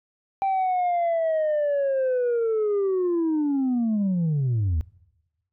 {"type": "linear sweep", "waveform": "sine", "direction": "down", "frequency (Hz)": [784, 73.42], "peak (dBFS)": -18, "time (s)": [0.42, 4.81], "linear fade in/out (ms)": 0, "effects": ["noise-tail reverb RT60 1.0 s tail -24 dB re dry", "tanh soft clip ceiling -19 dBFS"]}